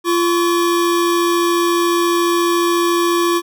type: tone pair together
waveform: square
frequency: 344.3 / 1127.1 Hz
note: F4 / C#6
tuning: -25 / +28 cents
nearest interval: octave + major sixth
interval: 2053 cents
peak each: -15 / -20 dBFS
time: 0.04-3.42 s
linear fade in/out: 50 ms
effects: none